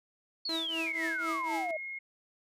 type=exponential sweep; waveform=sine; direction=down; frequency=4511 to 610 Hz; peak=-32 dBFS; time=0.45-1.77 s; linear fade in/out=5 ms
type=tone with tremolo; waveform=sawtooth; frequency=326.1 Hz; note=E4; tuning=19 cents flat; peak=-29 dBFS; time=0.49-1.71 s; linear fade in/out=2 ms; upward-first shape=triangle; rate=4 Hz; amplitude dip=90%
type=tone; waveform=sine; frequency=2154 Hz; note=C7; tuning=50 cents sharp; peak=-37 dBFS; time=0.86-1.99 s; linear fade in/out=10 ms
effects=resampled to 32000 Hz